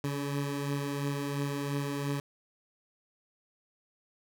20% pulse beating tone pair, 141.3 / 144.2 Hz, C#3 / D3, +34 / -31 cents, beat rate 2.9 Hz, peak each -27 / -34 dBFS, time 0.04-2.2 s, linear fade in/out 2 ms, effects none

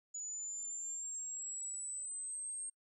sine exponential sweep, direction up, 6880 to 8530 Hz, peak -40 dBFS, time 0.14-2.7 s, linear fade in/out 10 ms, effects noise-tail reverb RT60 0.1 s tail -25 dB re dry

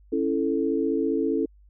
sine chord, A major, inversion first, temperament just, 275 / 330 / 440 Hz, C#4 / E4 / A4, -14 / +2 / 0 cents, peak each -26 dBFS, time 0.12-1.46 s, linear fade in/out 10 ms, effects added 50 Hz sine -51 dBFS peak until 1.69 s

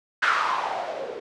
violet noise with low-pass filter sweep, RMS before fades -26 dBFS, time 0.22-1.2 s, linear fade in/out 10 ms, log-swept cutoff 1500 to 430 Hz, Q 4.9, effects low-pass 5000 Hz 12 dB/octave

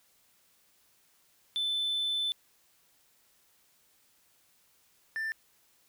triangle tone pair in turn, 3520 / 1779.4 Hz, A7 / A6, 0 / +19 cents, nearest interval octave, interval 1181 cents, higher first, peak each -26 / -29 dBFS, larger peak first, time 1.56-2.32 / 5.16-5.32 s, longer first, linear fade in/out 0 ms, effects tanh soft clip ceiling -23 dBFS + white hiss -67 dBFS RMS until 5.88 s

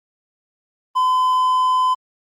triangle tone, 1018 Hz, C6, 48 cents flat, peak -12 dBFS, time 0.95-1.95 s, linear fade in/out 20 ms, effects Opus 32 kbps

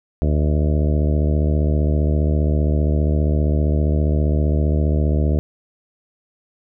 harmonic tone with a mistuned harmonic, 75.1 Hz, D2, 39 cents sharp, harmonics 1 / 2 / 3 / 4 / 5 / 6 / 7 / 8 / 9, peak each -16 / -22 / -26 / -28 / -30 / -32 / -33 / -34 / -35 dBFS, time 0.22-5.39 s, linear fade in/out 0 ms, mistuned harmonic 9, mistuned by -55 cents, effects none

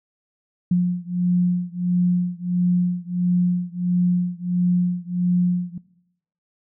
sine beating tone pair, 177.4 / 178.9 Hz, F3 / F3, +27 / +42 cents, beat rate 1.5 Hz, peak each -20 dBFS, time 0.71-5.78 s, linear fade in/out 5 ms, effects noise-tail reverb RT60 0.8 s tail -20 dB re dry

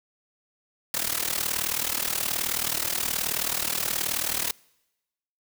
white noise with amplitude modulation, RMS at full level -24 dBFS, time 0.94-4.51 s, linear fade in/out 2 ms, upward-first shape sine, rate 38.8 Hz, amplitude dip 85%, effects noise-tail reverb RT60 1.0 s tail -26 dB re dry

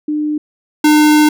sine / square tone pair in turn, 301 / 302.3 Hz, D4 / D#4, +43 / -50 cents, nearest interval unison, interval 7 cents, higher second, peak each -14 / -7 dBFS, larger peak second, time 0.08-0.38 / 0.84-1.29 s, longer second, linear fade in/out 5 ms, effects none

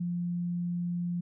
sine tone, 174.61 Hz, F3, in tune, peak -29 dBFS, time 0-1.21 s, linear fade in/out 10 ms, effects none

